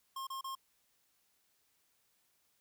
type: tone bursts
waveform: square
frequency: 1070 Hz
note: C6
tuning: 38 cents sharp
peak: -40 dBFS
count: 3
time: 0.16-0.552 s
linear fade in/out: 5 ms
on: 110 ms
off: 31 ms
effects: white hiss -75 dBFS RMS until 2.6 s